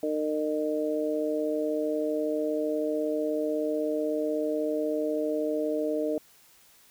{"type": "harmonic tone", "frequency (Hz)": 152.7, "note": "D#3", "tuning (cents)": -32, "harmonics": [2, 3, 4], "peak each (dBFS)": [-30, -30, -30], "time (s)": [0.03, 6.18], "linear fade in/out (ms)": 2, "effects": ["white hiss -58 dBFS RMS until 6.9 s"]}